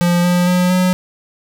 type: tone with pitch steps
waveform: square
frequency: 174.61 / 177.35 / 180.14 / 182.97 Hz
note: F3 / F3 / F#3 / F#3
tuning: 0 / +27 / -46 / -19 cents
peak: -12 dBFS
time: 0.01-0.93 s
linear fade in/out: 0 ms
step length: 230 ms
effects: none